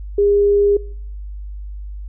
sine tone, 406.2 Hz, G#4, 38 cents flat, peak -11 dBFS, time 0.18-0.77 s, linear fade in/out 5 ms, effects noise-tail reverb RT60 0.6 s tail -23 dB re dry + added 50 Hz sine -27 dBFS peak until 2.08 s

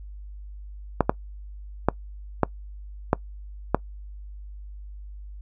clicks, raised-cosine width 1 ms, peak -3 dBFS, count 6, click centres 1.007 / 1.095 / 1.886 / 2.433 / 3.131 / 3.746 s, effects noise-tail reverb RT60 0.1 s tail -22 dB re dry + added 50 Hz sine -37 dBFS peak until 5.41 s

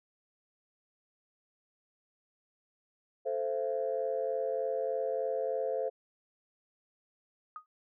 sine chord, A minor, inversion none, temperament equal with one note detuned, 440 / 523.3 / 675.1 Hz, A4 / C5 / E5, 0 / 0 / +41 cents, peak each -35 / -32 / -36 dBFS, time 3.25-5.9 s, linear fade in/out 20 ms
sine tone with exponential decay, 1244.5 Hz, D#6, in tune, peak -36 dBFS, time 7.56-7.66 s, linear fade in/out 1 ms, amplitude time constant 21 ms
effects tanh soft clip ceiling -21 dBFS

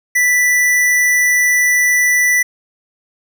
square tone, 1975.5 Hz, B6, in tune, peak -11 dBFS, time 0.15-2.43 s, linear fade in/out 10 ms, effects none

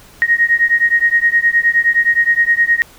sine beating tone pair, 1868 / 1877.6 Hz, A#6 / A#6, +3 / +12 cents, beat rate 9.6 Hz, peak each -13 dBFS, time 0.22-2.82 s, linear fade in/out 0 ms, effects pink hiss -43 dBFS RMS until 2.98 s

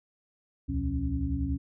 sine tone cluster, 66.7 / 77.4 / 122.6 / 173.4 / 274.5 Hz, C2 / D#2 / B2 / F3 / C#4, +34 / -9 / -12 / -12 / -17 cents, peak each -32 / -32 / -36 / -40 / -32 dBFS, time 0.68-1.58 s, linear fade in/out 20 ms, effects none

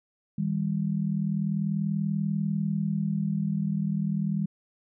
sine tone pair together, 159.4 / 199.73 Hz, D#3 / G3, +42 / +33 cents, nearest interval major third, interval 391 cents, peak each -28 / -27 dBFS, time 0.38-4.46 s, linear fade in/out 5 ms, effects none

